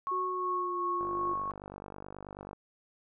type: tone with tremolo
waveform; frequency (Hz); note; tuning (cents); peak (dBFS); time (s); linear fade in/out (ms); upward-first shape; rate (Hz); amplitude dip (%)
sine; 1100; C#6; -14; -29; 0.07-1.51; 0; sine; 2.7; 35
type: tone with pitch glide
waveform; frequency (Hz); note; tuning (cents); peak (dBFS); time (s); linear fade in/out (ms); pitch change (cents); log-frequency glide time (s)
sine; 370 to 351.5; F#4 to F4; 0 to +11; -36; 0.11-1.34; 10; -89; 0.27-0.82
type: click train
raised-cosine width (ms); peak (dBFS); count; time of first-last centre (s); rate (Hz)
1; -29; 76; 1.01-2.531; 49.3
effects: none